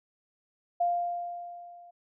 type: tone with level ramp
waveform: sine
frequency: 698.5 Hz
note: F5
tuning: in tune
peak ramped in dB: -22 to -49 dBFS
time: 0.8-1.91 s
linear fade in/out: 10 ms
effects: none